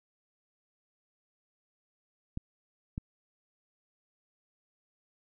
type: clicks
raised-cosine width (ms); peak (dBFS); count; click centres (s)
5; -22; 2; 2.374 / 2.979
effects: none